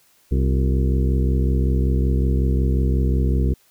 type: harmonic tone with a mistuned harmonic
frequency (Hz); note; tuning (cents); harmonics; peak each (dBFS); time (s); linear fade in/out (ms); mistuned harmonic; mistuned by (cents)
65.41; C2; 0; 1 / 2 / 3 / 4 / 5 / 6 / 7; -17 / -23 / -27 / -29 / -31 / -33 / -34; 0.31-3.54; 10; 5; +100
effects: white hiss -58 dBFS RMS until 3.7 s